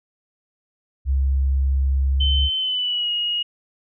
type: tone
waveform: sine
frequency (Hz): 67.5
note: C#2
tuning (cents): -45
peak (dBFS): -16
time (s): 1.05-2.5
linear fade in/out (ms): 50
type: tone with pitch glide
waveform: sine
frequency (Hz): 3070 to 2881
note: G7 to F#7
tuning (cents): -37 to -47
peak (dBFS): -20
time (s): 2.2-3.43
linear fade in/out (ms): 10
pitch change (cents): -110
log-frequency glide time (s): 2.58-3.11
effects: none